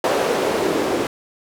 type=noise with band-pass filter sweep; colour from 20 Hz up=white; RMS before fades=-20 dBFS; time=0.04-1.07 s; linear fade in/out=2 ms; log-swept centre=520 to 330 Hz; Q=2; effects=none